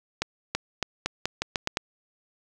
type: accelerating click train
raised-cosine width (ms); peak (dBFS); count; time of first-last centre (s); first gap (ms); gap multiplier
0.2; -8; 9; 0.22-1.771; 330; 0.84
effects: none